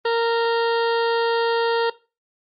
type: harmonic tone with a mistuned harmonic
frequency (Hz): 463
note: A#4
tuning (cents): -12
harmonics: 1 / 2 / 3 / 4 / 6 / 7 / 8 / 9 / 10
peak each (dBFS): -19 / -25 / -29 / -31 / -35 / -36 / -37 / -38 / -39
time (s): 0.05-1.9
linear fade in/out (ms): 5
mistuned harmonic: 9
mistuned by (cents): +15
effects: noise-tail reverb RT60 0.3 s tail -19 dB re dry + Opus 32 kbps